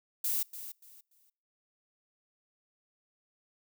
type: noise with echo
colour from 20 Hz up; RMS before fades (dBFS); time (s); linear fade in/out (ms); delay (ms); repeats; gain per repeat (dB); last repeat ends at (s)
violet; -31; 0.24-0.43; 5; 290; 3; -12; 1.3
effects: noise-tail reverb RT60 0.6 s tail -26 dB re dry